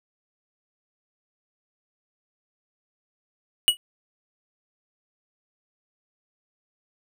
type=tone with exponential decay; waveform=square; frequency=2917 Hz; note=F#7; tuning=25 cents flat; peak=-10 dBFS; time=3.68-3.77 s; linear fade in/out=0 ms; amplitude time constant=19 ms; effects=none